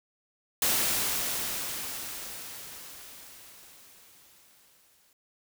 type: noise with exponential decay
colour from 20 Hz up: white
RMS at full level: -25 dBFS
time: 0.62-5.13 s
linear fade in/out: 2 ms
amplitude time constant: 980 ms
effects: none